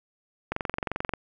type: click train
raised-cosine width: 0.5 ms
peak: -13 dBFS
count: 15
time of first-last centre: 0.52-1.137 s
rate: 22.7 Hz
effects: none